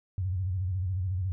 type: tone with vibrato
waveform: sine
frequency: 92.5 Hz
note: F#2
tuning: in tune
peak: -27 dBFS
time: 0.18-1.32 s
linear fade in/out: 0 ms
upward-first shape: square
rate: 14 Hz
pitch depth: 86 cents each way
effects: none